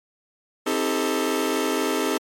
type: chord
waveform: sawtooth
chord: A half-diminished seventh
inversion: first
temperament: just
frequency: 264 / 316.8 / 396 / 440 Hz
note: C4 / Eb4 / G4 / A4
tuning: +16 / +31 / +18 / 0 cents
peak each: -23 dBFS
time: 0.66-2.18 s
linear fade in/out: 10 ms
effects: MP3 64 kbps